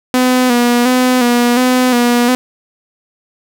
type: tone with vibrato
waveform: sawtooth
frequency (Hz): 246.9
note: B3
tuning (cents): 0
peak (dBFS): -5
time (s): 0.14-2.35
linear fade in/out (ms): 0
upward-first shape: square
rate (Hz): 1.4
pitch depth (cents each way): 42
effects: none